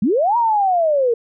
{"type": "linear two-way sweep", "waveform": "sine", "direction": "up then down", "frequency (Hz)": [174.7, 965, 450.4], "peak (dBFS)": -13, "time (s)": [0.02, 1.14], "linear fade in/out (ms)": 5, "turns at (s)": 0.37, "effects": []}